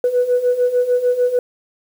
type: beating tone pair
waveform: sine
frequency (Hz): 489.5 / 496.2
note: B4 / B4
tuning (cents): -15 / +8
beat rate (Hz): 6.7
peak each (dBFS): -18 / -14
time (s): 0.04-1.39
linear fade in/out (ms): 2
effects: tanh soft clip ceiling -8 dBFS + 7-bit